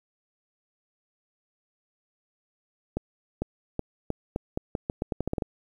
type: accelerating click train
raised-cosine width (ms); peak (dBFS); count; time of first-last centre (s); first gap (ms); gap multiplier
2; -14; 15; 2.97-5.422; 450; 0.83
effects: 9-bit